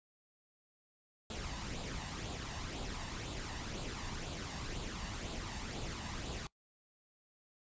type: noise with flanger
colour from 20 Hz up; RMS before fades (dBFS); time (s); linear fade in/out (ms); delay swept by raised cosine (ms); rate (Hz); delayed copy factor
pink; -42; 1.3-6.47; 2; 0.25 to 1.1; 2; +0.5
effects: noise-tail reverb RT60 0.1 s tail -22 dB re dry + resampled to 16000 Hz